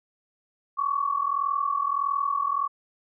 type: tone pair together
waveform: sine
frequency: 1104 / 1145.6 Hz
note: C#6 / D6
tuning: -7 / -43 cents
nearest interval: minor second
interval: 64 cents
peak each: -26 dBFS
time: 0.77-2.68 s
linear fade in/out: 20 ms
effects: none